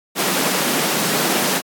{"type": "high-pass noise", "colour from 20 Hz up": "pink", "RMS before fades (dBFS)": -19, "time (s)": [0.15, 1.62], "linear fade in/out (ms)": 50, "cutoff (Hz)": 160, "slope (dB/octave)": 48, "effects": ["AAC 64 kbps"]}